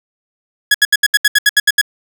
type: tone bursts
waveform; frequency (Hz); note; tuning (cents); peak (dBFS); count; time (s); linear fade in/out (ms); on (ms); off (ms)
sawtooth; 1677; G#6; +16; -3; 11; 0.71-1.814; 5; 34; 73
effects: none